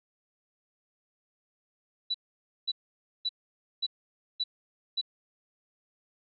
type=tone bursts; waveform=sine; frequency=3951 Hz; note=B7; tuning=in tune; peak=-26 dBFS; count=6; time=2.1-5.014 s; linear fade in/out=10 ms; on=44 ms; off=530 ms; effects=MP3 96 kbps